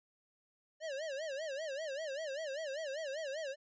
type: tone with vibrato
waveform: square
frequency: 587.3 Hz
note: D5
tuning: in tune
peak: -39 dBFS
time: 0.8-3.56 s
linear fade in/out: 50 ms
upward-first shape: sine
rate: 5.1 Hz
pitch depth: 180 cents each way
effects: resampled to 16000 Hz